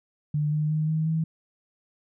sine tone with pitch steps, 149.4 / 152.1 / 154.85 / 157.65 / 160.49 Hz, D3 / D#3 / D#3 / D#3 / E3, +30 / -39 / -8 / +23 / -46 cents, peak -22 dBFS, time 0.34-1.24 s, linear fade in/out 5 ms, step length 180 ms, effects none

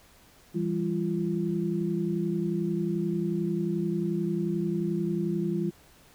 sine tone cluster, 166.3 / 197.6 / 343.8 Hz, E3 / G3 / F4, +16 / +14 / -27 cents, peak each -30 dBFS, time 0.54-5.71 s, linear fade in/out 20 ms, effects pink hiss -57 dBFS RMS until 6.14 s

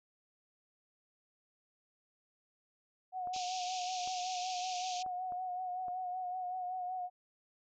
sine tone with vibrato, 732 Hz, F#5, 19 cents flat, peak -36 dBFS, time 3.12-7.1 s, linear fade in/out 50 ms, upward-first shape sine, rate 5.3 Hz, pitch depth 36 cents each way
clicks, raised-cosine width 1 ms, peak -38 dBFS, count 6, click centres 3.273 / 3.363 / 4.075 / 5.063 / 5.322 / 5.883 s
white band-pass noise, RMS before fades -44 dBFS, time 3.33-5.03 s, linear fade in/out 10 ms, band 2400 to 6800 Hz, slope 96 dB/octave
effects none

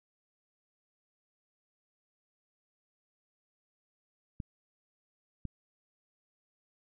clicks, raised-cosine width 5 ms, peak -25 dBFS, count 2, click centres 4.402 / 5.453 s, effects none

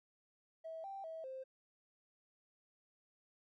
triangle tone with pitch steps, 648 / 783 / 647 / 525 Hz, E5 / G5 / E5 / C5, -30 / -2 / -32 / +6 cents, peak -40 dBFS, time 0.64-1.44 s, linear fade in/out 20 ms, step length 200 ms, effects tanh soft clip ceiling -42 dBFS

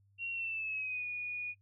sine tone with pitch glide, 2741 to 2456 Hz, F7 to D#7, -33 to -23 cents, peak -35 dBFS, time 0.18-1.55 s, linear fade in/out 50 ms, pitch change -190 cents, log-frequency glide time 0.32-1.06 s, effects noise-tail reverb RT60 0.1 s tail -21 dB re dry + added 99 Hz sine -65 dBFS peak until 1.61 s

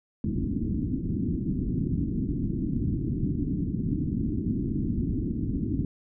white low-pass noise, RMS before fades -28 dBFS, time 0.24-5.85 s, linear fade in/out 2 ms, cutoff 310 Hz, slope 48 dB/octave, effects none

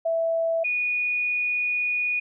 sine tone pair in turn, 659.3 / 2461 Hz, E5 / D#7, 0 / -20 cents, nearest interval octave + major seventh, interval 2280 cents, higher second, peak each -21 / -22 dBFS, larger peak first, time 0.05-0.64 / 0.64-2.2 s, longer second, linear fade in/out 10 ms, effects none

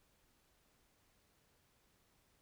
silence, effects pink hiss -74 dBFS RMS until 2.41 s

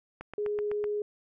click train, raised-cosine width 0.5 ms, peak -25 dBFS, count 6, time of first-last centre 0.21-0.841 s, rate 7.92 Hz
sine tone, 416.4 Hz, G#4, 5 cents sharp, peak -28 dBFS, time 0.38-1.02 s, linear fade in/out 2 ms
effects none

